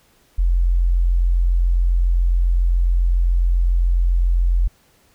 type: tone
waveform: sine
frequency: 43.65 Hz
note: F1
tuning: in tune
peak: -13 dBFS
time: 0.38-4.68 s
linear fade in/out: 10 ms
effects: pink hiss -57 dBFS RMS until 5.14 s